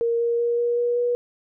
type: tone with pitch steps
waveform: sine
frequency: 466.2 / 469.7 / 473.3 / 476.8 / 480.4 / 484 Hz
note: A#4 / A#4 / A#4 / A#4 / B4 / B4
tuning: 0 / +13 / +26 / +39 / -48 / -35 cents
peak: -19 dBFS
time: 0.01-1.15 s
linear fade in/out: 0 ms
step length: 190 ms
effects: none